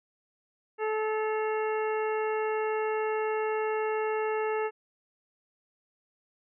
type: harmonic tone with a mistuned harmonic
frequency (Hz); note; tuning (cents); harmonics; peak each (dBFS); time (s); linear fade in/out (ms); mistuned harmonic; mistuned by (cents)
433.6; A4; -25; 1 / 2 / 3 / 4 / 5 / 6; -28 / -34 / -38 / -40 / -42 / -44; 0.78-4.71; 50; 6; +91
effects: none